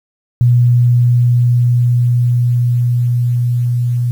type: tone with level ramp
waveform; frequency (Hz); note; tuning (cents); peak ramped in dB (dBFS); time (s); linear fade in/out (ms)
sine; 121.5; B2; -28; -6 to -12; 0.41-4.11; 0
effects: 7-bit